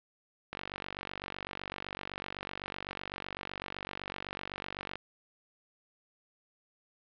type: click train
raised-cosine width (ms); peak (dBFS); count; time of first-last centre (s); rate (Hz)
0.3; -21; 213; 0.53-4.956; 47.9
effects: low-pass 4000 Hz 12 dB/octave